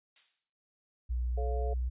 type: noise with exponential decay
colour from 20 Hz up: violet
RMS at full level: -41 dBFS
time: 0.16-0.53 s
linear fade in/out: 2 ms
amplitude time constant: 80 ms
type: tone with pitch glide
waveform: sine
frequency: 60.7 to 61.83 Hz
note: B1 to B1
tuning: -29 to +3 cents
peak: -29 dBFS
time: 1.09-1.9 s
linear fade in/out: 20 ms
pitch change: +32 cents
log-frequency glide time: 1.62-1.67 s
type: chord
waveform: sine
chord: A augmented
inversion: none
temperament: equal with one note detuned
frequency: 431.9 / 554.4 / 698.5 Hz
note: A4 / C#5 / E#5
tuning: -32 / 0 / 0 cents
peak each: -38 / -42 / -40 dBFS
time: 1.37-1.74 s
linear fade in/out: 10 ms
effects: resampled to 8000 Hz